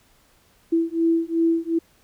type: beating tone pair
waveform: sine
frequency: 329.6 / 332.3 Hz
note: E4 / E4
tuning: 0 / +14 cents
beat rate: 2.7 Hz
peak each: -21 dBFS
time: 0.72-1.79 s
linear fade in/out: 10 ms
effects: pink hiss -59 dBFS RMS until 2.03 s